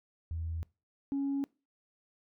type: tone pair in turn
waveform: sine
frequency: 82 / 277.4 Hz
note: E2 / C#4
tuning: -9 / +1 cents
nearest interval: octave + major sixth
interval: 2110 cents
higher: second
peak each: -33 / -28 dBFS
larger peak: second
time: 0.31-0.63 / 1.12-1.44 s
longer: neither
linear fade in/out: 0 ms
effects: noise-tail reverb RT60 0.3 s tail -24 dB re dry + tanh soft clip ceiling -27 dBFS